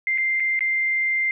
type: tone with dropouts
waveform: sine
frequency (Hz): 2093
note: C7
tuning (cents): 0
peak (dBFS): -19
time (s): 0.07-1.31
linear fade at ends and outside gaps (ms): 1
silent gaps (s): 0.177-0.182 / 0.399-0.403 / 0.592-0.607
effects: none